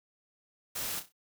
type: noise with echo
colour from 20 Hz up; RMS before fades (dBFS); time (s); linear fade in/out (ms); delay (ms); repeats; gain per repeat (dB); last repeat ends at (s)
white; -36; 0.75-1; 10; 31; 4; -9; 1.124
effects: none

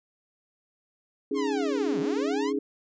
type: chord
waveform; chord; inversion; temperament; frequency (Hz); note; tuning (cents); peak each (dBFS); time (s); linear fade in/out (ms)
sine; C# suspended second; none; equal; 277.2 / 311.1 / 415.3; C#4 / D#4 / G#4; 0 / 0 / 0; -29 / -32 / -28; 1.31-2.59; 5
type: linear two-way sweep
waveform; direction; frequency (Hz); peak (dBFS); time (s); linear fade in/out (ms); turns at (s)
sawtooth; down then up; 1108.7 to 143.8 to 1108.7; -29; 1.34-2.53; 50; 2
effects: resampled to 16000 Hz

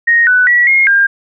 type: tone with pitch steps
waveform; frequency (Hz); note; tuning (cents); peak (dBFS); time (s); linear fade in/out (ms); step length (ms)
sine; 1867 / 1492 / 1936 / 2146 / 1604; A#6 / F#6 / B6 / C7 / G6; +2 / +14 / -35 / +43 / +39; -6; 0.07-1.07; 10; 200
effects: none

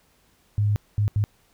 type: tone bursts at uneven times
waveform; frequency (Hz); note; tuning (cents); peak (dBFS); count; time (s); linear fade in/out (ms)
sine; 103.83; G#2; 0; -18; 3; 0.58-0.76 / 0.98-1.08 / 1.16-1.24; 0
effects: pink hiss -62 dBFS RMS until 1.53 s

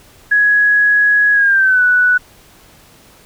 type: tone with pitch glide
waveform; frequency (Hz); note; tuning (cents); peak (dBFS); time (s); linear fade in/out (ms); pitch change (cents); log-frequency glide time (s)
sine; 1672 to 1481; G#6 to F#6; +11 to +1; -8; 0.31-2.18; 10; -210; 1.33-1.83
effects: pink hiss -45 dBFS RMS until 3.25 s

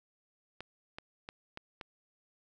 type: clicks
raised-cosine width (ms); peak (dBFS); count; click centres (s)
0.3; -26; 5; 0.606 / 0.985 / 1.289 / 1.574 / 1.812
effects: none

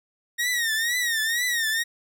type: tone with vibrato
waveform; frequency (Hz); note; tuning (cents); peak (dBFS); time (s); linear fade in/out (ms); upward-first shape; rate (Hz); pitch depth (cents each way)
sawtooth; 1864.7; A#6; 0; -19; 0.38-1.84; 20; triangle; 2.1; 130
effects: none

